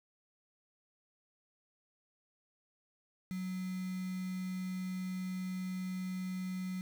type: tone with quantisation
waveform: sine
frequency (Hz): 185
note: F#3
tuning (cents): 0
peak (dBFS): -36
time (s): 3.31-6.81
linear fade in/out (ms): 0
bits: 8
effects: none